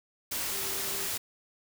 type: tone in noise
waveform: sine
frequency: 392 Hz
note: G4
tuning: in tune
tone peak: -44 dBFS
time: 0.51-1.08 s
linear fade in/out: 10 ms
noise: white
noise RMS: -33 dBFS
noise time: 0.31-1.18 s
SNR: -14 dB
effects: none